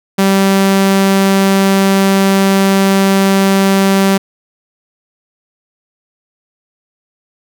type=tone; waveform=sawtooth; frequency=194.5 Hz; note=G3; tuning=13 cents flat; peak=-4 dBFS; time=0.18-4.18 s; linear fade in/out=10 ms; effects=none